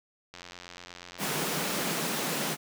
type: click train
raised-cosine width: 0.2 ms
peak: -26 dBFS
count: 137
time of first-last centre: 0.34-1.878 s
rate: 88.4 Hz
type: high-pass noise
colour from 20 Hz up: pink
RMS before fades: -31 dBFS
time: 1.18-2.57 s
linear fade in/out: 50 ms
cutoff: 140 Hz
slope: 96 dB/octave
effects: none